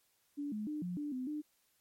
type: tone with pitch steps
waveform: sine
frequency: 288.3 / 212.1 / 301.3 / 178.1 / 294 / 255.3 / 300.6 Hz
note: D4 / G#3 / D4 / F3 / D4 / C4 / D4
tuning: -32 / +37 / +44 / +34 / +2 / -42 / +40 cents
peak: -36 dBFS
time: 0.37-1.42 s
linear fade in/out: 20 ms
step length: 150 ms
effects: white hiss -74 dBFS RMS until 1.8 s + MP3 64 kbps